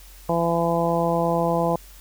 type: harmonic tone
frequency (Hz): 168.6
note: E3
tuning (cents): +39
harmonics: 1 / 2 / 3 / 4 / 5 / 6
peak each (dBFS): -25 / -28 / -24 / -25 / -27 / -29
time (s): 0.29-1.76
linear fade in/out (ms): 2
effects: added 46 Hz sine -44 dBFS peak until 2 s + white hiss -49 dBFS RMS until 2 s